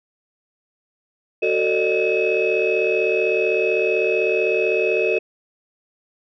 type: tone cluster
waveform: sine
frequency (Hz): 373 / 448.8 / 573 / 613 / 2569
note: F#4 / A4 / D5 / D#5 / E7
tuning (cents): +14 / +34 / -43 / -26 / -45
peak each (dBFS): -21 / -20 / -28 / -23 / -22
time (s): 1.42-5.19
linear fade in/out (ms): 10
effects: tanh soft clip ceiling -10 dBFS